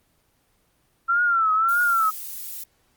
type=tone with vibrato; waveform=sine; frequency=1353 Hz; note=E6; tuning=45 cents sharp; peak=-17 dBFS; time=1.08-2.11 s; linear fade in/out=20 ms; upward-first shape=triangle; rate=1.7 Hz; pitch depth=120 cents each way
type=noise; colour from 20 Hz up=violet; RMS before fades=-34 dBFS; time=1.68-2.64 s; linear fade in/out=10 ms
effects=pink hiss -65 dBFS RMS until 2.96 s + Opus 24 kbps